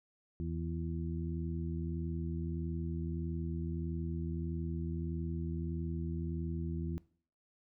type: harmonic tone with a mistuned harmonic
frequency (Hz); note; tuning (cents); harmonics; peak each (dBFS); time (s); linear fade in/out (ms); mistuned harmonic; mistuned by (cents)
81.6; E2; -17; 1 / 2 / 3 / 4; -38 / -39 / -45 / -44; 0.4-6.98; 0; 4; +53
effects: noise-tail reverb RT60 0.5 s tail -20 dB re dry